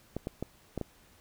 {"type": "clicks", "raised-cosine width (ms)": 2, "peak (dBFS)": -20, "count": 5, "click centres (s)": [0.166, 0.271, 0.426, 0.777, 0.813], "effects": ["pink hiss -61 dBFS RMS until 1.2 s"]}